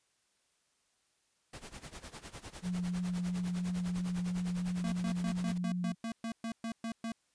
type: noise with tremolo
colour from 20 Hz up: pink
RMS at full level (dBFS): -45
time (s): 1.53-5.58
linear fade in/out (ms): 5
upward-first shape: sine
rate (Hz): 9.9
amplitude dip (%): 85
type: tone with vibrato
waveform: sine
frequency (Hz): 178.7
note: F3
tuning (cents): +40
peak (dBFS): -32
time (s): 2.62-5.95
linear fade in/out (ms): 50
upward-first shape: sine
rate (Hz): 3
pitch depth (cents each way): 9
type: tone bursts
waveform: square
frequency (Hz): 227.4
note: A#3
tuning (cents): -43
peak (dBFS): -36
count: 12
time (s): 4.84-7.12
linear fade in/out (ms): 2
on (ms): 80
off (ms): 120
effects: white hiss -75 dBFS RMS until 7.34 s + resampled to 22050 Hz